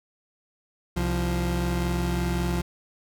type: tone pair together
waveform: 30% pulse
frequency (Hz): 65.29 / 174.3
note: C2 / F3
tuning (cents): -3 / -3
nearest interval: octave + perfect fourth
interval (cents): 1700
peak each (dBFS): -24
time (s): 0.96-2.62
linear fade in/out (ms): 10
effects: none